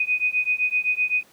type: beating tone pair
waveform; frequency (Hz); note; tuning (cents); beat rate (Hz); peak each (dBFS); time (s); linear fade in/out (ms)
sine; 2489 / 2496.8; D#7 / D#7; 0 / +5; 7.8; -23; 0-1.23; 5
effects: pink hiss -55 dBFS RMS until 1.32 s + high-pass 150 Hz 12 dB/octave